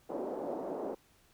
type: band-pass noise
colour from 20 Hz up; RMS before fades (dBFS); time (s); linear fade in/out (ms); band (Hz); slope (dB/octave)
white; -38; 0.09-0.95; 10; 250 to 660; 24
effects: pink hiss -66 dBFS RMS until 1.33 s